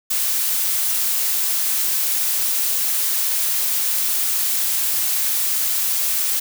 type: noise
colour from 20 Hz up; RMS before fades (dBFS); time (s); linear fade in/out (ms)
blue; -20; 0.1-6.4; 10
effects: none